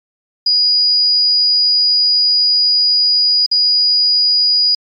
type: tone with dropouts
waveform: sine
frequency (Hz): 4904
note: D#8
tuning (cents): -26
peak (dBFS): -9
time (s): 0.46-4.75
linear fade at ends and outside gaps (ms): 5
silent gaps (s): 3.463-3.513
effects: MP3 96 kbps